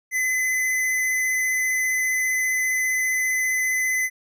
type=tone with vibrato; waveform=square; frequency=2027 Hz; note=B6; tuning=45 cents sharp; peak=-21 dBFS; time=0.11-4.1 s; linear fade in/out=50 ms; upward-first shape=sine; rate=15 Hz; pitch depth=11 cents each way; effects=none